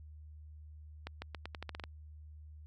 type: accelerating click train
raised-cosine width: 0.3 ms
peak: -25 dBFS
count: 10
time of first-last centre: 1.07-1.838 s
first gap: 150 ms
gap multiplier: 0.85
effects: added 76 Hz sine -49 dBFS peak until 2.66 s